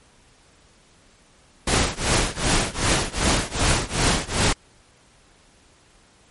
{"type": "noise with tremolo", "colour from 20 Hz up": "pink", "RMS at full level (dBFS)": -17, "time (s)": [1.67, 4.53], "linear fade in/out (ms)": 5, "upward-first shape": "triangle", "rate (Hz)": 2.6, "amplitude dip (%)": 95, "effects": ["pink hiss -55 dBFS RMS until 6.3 s", "MP3 48 kbps"]}